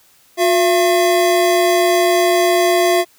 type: tone pair together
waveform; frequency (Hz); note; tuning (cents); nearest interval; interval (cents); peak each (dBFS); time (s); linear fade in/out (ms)
square; 359.2 / 678; F4 / E5; +49 / +49; major seventh; 1100; -15; 0.37-3.05; 50
effects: white hiss -52 dBFS RMS until 3.18 s